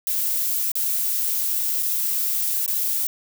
violet noise with dropouts, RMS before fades -23 dBFS, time 0.07-3.07 s, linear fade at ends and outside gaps 1 ms, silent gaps 0.717-0.754 / 1.826-1.83 / 2.662-2.678 s, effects none

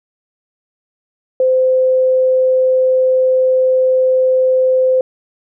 sine tone, 516 Hz, C5, 24 cents flat, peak -9 dBFS, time 1.4-5.01 s, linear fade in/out 2 ms, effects none

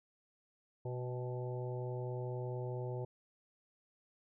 harmonic tone with a mistuned harmonic, 124.5 Hz, B2, 14 cents sharp, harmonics 1 / 3 / 4 / 5 / 6 / 7, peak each -39 / -44 / -46 / -50 / -56 / -52 dBFS, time 0.85-3.05 s, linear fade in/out 5 ms, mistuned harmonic 6, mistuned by +76 cents, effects none

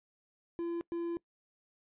triangle tone bursts at uneven times, 340.1 Hz, F4, 46 cents flat, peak -31 dBFS, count 2, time 0.59-0.81 / 0.92-1.17 s, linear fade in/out 0 ms, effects noise-tail reverb RT60 0.1 s tail -22 dB re dry + resampled to 8000 Hz

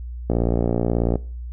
click train, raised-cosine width 2 ms, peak -7 dBFS, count 51, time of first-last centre 0.3-1.156 s, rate 58.4 Hz, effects noise-tail reverb RT60 0.4 s tail -21 dB re dry + added 60 Hz sine -29 dBFS peak until 1.52 s

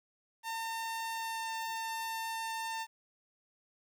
sawtooth tone with pitch glide, 906 to 900.8 Hz, A#5 to A5, -50 to +40 cents, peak -32 dBFS, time 0.43-2.87 s, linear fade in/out 50 ms, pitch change -10 cents, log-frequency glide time 1.13-1.47 s, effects 11-bit

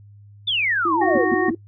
sine exponential sweep, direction down, 3615 to 440 Hz, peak -18 dBFS, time 0.47-1.25 s, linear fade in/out 10 ms
sine tone with vibrato, 329.6 Hz, E4, in tune, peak -21 dBFS, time 0.85-1.55 s, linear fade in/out 5 ms, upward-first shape triangle, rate 8.9 Hz, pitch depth 100 cents each way
harmonic tone, 370 Hz, F#4, in tune, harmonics 1 / 2 / 3 / 5, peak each -20 / -25 / -28 / -25 dBFS, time 1.01-1.5 s, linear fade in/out 10 ms
sine tone bursts, 245.5 Hz, B3, 10 cents flat, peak -18 dBFS, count 3, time 1.15-1.508 s, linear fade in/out 2 ms, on 26 ms, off 140 ms
effects noise-tail reverb RT60 0.1 s tail -18 dB re dry + added 102 Hz sine -43 dBFS peak until 1.67 s

